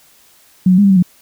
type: tone with pitch steps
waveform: sine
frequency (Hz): 184.8 / 182.7 / 204 / 197.2 / 190.5 / 178.8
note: F#3 / F#3 / G#3 / G3 / G3 / F3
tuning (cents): -2 / -22 / -31 / +11 / -49 / +41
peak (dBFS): -6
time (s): 0.66-1.026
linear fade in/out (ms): 5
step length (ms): 61
effects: white hiss -49 dBFS RMS until 1.21 s